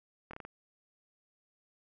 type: slowing click train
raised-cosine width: 0.5 ms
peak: -29 dBFS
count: 5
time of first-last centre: 0.31-0.45 s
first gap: 24 ms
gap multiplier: 1.26
effects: none